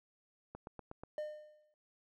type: click train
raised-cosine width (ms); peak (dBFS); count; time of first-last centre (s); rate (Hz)
1; -32; 5; 0.55-1.035; 8.24
type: tone with exponential decay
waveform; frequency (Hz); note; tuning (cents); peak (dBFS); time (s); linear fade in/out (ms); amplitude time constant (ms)
triangle; 606; D#5; -46; -33; 1.18-1.74; 1; 120
effects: none